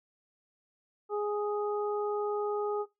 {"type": "harmonic tone", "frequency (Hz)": 415.3, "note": "G#4", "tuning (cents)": 0, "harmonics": [1, 2, 3], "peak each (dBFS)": [-30, -37, -39], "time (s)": [1.09, 2.86], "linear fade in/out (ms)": 50, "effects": ["noise-tail reverb RT60 0.2 s tail -20 dB re dry"]}